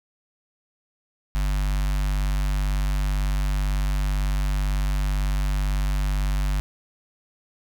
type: tone with notch filter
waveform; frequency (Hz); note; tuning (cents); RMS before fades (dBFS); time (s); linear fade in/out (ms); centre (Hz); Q
square; 49; G1; 0; -23; 1.35-6.6; 0; 410; 0.58
effects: 10-bit